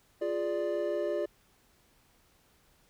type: chord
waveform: triangle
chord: D diminished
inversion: first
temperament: equal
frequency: 349.2 / 415.3 / 587.3 Hz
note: F4 / Ab4 / D5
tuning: 0 / 0 / 0 cents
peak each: -32 / -33 / -30 dBFS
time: 0.21-1.26 s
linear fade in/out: 10 ms
effects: pink hiss -66 dBFS RMS until 2.89 s